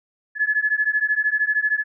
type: beating tone pair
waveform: sine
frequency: 1705 / 1718 Hz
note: G#6 / A6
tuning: +45 / -42 cents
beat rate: 13 Hz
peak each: -21 dBFS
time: 0.35-1.84 s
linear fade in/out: 50 ms
effects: none